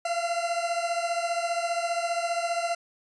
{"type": "beating tone pair", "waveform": "40% pulse", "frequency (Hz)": [680, 695], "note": ["F5", "F5"], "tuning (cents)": [-46, -9], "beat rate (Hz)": 15, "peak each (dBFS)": [-27, -30], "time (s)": [0.05, 2.75], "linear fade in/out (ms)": 5, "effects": ["resampled to 22050 Hz"]}